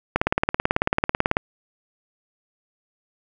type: click train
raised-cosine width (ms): 0.5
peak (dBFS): -3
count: 23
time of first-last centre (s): 0.16-1.369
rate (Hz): 18.2
effects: none